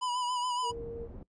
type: tone with vibrato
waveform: square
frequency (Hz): 987.8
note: B5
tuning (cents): 0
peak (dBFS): -31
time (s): 0.01-0.72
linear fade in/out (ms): 20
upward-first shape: sine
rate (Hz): 7.1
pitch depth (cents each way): 41
type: tone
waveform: sine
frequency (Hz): 464.9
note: A#4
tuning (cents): -5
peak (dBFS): -37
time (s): 0.62-1.09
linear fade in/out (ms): 50
type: low-pass noise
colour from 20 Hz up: pink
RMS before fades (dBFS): -45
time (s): 0.7-1.23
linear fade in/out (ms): 2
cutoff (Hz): 410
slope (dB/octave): 12
effects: noise-tail reverb RT60 0.1 s tail -21 dB re dry + resampled to 22050 Hz